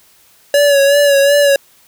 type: tone with vibrato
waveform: square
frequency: 566 Hz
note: C#5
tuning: 36 cents sharp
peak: -8 dBFS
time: 0.54-1.56 s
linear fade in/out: 2 ms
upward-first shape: sine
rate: 2.7 Hz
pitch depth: 41 cents each way
effects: white hiss -49 dBFS RMS until 1.87 s